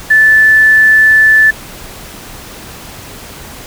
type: tone with quantisation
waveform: sine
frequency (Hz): 1751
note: A6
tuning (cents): -9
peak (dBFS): -3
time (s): 0.1-1.51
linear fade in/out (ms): 10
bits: 5
effects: pink hiss -30 dBFS RMS until 3.66 s